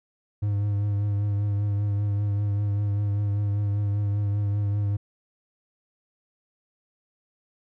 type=tone with vibrato; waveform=triangle; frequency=102.2 Hz; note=G#2; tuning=27 cents flat; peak=-20 dBFS; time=0.42-4.97 s; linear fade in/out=10 ms; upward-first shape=triangle; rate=5.1 Hz; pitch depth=32 cents each way; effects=none